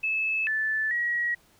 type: tone with pitch steps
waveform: sine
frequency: 2607 / 1751 / 1908 Hz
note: E7 / A6 / A#6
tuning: -20 / -9 / +40 cents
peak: -24 dBFS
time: 0.03-1.35 s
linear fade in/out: 10 ms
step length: 440 ms
effects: pink hiss -61 dBFS RMS until 1.59 s